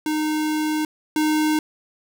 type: tone pair in turn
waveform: square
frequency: 307.6 / 307.6 Hz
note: D#4 / D#4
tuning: -20 / -20 cents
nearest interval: unison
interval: 0 cents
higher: neither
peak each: -21 / -18 dBFS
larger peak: second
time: 0.06-0.85 / 1.16-1.59 s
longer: first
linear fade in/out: 2 ms
effects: none